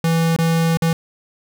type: tone with dropouts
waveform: square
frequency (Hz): 164.81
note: E3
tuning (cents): 0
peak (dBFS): -15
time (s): 0.04-0.93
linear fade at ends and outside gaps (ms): 2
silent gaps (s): 0.364-0.387 / 0.772-0.821
effects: none